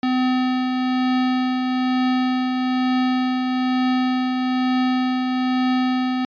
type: tone with tremolo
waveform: square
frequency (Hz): 254.9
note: C4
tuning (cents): -45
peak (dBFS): -17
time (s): 0.03-6.25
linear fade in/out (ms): 2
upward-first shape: triangle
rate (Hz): 1.1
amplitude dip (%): 35
effects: resampled to 11025 Hz